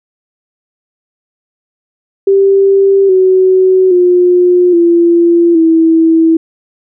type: tone with pitch steps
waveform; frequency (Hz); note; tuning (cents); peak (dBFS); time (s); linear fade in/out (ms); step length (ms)
sine; 392 / 374.3 / 357.4 / 341.3 / 325.8; G4 / F#4 / F4 / F4 / E4; 0 / +20 / +40 / -40 / -20; -4; 2.27-6.37; 5; 820
effects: none